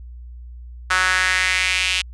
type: tone with high-pass filter sweep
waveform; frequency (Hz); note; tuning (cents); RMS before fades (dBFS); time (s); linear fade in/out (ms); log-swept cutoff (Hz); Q
sawtooth; 185; F#3; 0; -19; 0.9-2.02; 10; 1400 to 2800; 3.2
effects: added 60 Hz sine -34 dBFS peak until 2.13 s + resampled to 22050 Hz